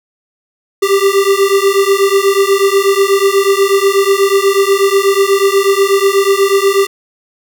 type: beating tone pair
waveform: square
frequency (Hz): 390 / 398.2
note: G4 / G4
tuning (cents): -9 / +27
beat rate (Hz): 8.2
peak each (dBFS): -12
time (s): 0.82-6.87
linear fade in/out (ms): 10
effects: none